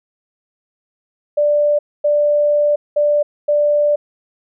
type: tone bursts at uneven times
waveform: sine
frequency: 589 Hz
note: D5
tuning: 5 cents sharp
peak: -11 dBFS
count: 4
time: 1.37-1.79 / 2.04-2.76 / 2.96-3.23 / 3.48-3.96 s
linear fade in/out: 10 ms
effects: none